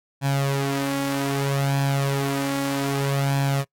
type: tone with flanger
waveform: sawtooth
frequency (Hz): 138.59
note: C#3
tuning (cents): 0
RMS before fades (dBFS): -23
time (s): 0.21-3.65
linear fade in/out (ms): 50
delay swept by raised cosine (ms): 1.2 to 3.6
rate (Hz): 0.63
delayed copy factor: +0.65
effects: noise-tail reverb RT60 0.1 s tail -25 dB re dry + AAC 64 kbps